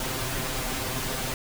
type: noise with comb filter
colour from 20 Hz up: pink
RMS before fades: -30 dBFS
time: 0-1.34 s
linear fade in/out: 2 ms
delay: 7.7 ms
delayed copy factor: +0.8
effects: none